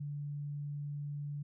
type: tone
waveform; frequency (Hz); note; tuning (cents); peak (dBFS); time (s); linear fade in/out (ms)
sine; 145.1; D3; -21; -37; 0-1.43; 10
effects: none